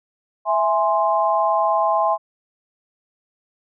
sine chord, E augmented, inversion none, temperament equal, 659.3 / 830.6 / 1046.5 Hz, E5 / G#5 / B#5, 0 / 0 / 0 cents, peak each -20 dBFS, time 0.45-2.18 s, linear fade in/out 50 ms, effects none

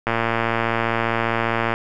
click train, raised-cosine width 0.5 ms, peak -5 dBFS, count 193, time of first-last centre 0.07-1.74 s, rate 115 Hz, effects none

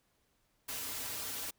white noise with comb filter, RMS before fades -40 dBFS, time 0.68-1.51 s, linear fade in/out 10 ms, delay 5.5 ms, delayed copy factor -0.8, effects pink hiss -75 dBFS RMS until 1.58 s

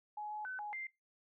sine tone with pitch steps, 841 / 847 / 1514 / 835 / 2092 Hz, G#5 / G#5 / F#6 / G#5 / C7, +22 / +34 / +39 / +9 / -1 cents, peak -40 dBFS, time 0.17-0.87 s, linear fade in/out 5 ms, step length 140 ms, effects noise-tail reverb RT60 0.2 s tail -20 dB re dry

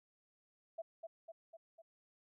sine tone with echo, 659.3 Hz, E5, in tune, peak -40 dBFS, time 0.78-0.82 s, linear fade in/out 10 ms, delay 250 ms, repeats 4, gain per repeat -4 dB, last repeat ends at 1.82 s, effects none

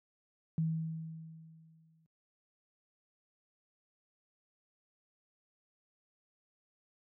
sine tone with exponential decay, 161.1 Hz, E3, 39 cents flat, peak -27 dBFS, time 0.58-2.06 s, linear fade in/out 0 ms, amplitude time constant 320 ms, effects high-pass 100 Hz 12 dB/octave

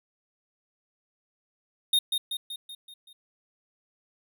square tone with echo, 3692 Hz, A#7, 17 cents flat, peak -20 dBFS, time 1.93-1.99 s, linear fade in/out 5 ms, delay 190 ms, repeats 6, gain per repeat -5 dB, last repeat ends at 3.13 s, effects none

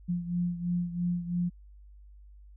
sine beating tone pair, 174.61 / 177.61 Hz, F3 / F3, 0 / +29 cents, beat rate 3 Hz, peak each -29 / -34 dBFS, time 0.08-1.5 s, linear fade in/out 20 ms, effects added 50 Hz sine -49 dBFS peak until 2.56 s

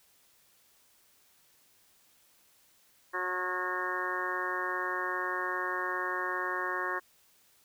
harmonic tone with a mistuned harmonic, 182.5 Hz, F#3, 24 cents flat, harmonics 2 / 3 / 4 / 5 / 6 / 7 / 8 / 9 / 10, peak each -39 / -43 / -45 / -43 / -35 / -45 / -41 / -38 / -37 dBFS, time 3.13-7 s, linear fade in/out 20 ms, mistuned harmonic 8, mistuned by -23 cents, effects white hiss -65 dBFS RMS until 7.64 s

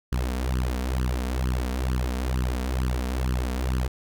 sawtooth tone with flanger, 63.2 Hz, B1, 41 cents sharp, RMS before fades -26 dBFS, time 0.12-3.88 s, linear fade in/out 5 ms, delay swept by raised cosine 0.64 to 4.44 ms, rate 2.2 Hz, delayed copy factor +1, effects none

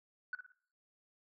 sine tone with echo, 1487 Hz, F#6, 8 cents sharp, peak -34 dBFS, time 0.33-0.35 s, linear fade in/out 2 ms, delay 57 ms, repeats 3, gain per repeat -9 dB, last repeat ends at 0.521 s, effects noise-tail reverb RT60 0.5 s tail -18 dB re dry + tanh soft clip ceiling -32 dBFS

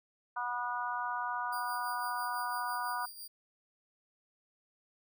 harmonic tone, 243.9 Hz, B3, 21 cents flat, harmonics 3 / 4 / 5 / 6, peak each -41 / -36 / -39 / -40 dBFS, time 0.36-3.06 s, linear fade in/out 10 ms
10% pulse tone with tremolo, 4778 Hz, D8, 29 cents sharp, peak -36 dBFS, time 1.52-3.28 s, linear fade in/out 10 ms, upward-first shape sine, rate 6 Hz, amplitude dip 55%
effects none

